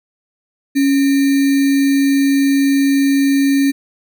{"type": "tone with sample-and-hold", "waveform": "sine", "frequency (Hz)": 276.5, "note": "C#4", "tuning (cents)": -4, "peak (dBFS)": -10, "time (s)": [0.75, 3.72], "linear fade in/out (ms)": 20, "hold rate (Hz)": 2100, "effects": []}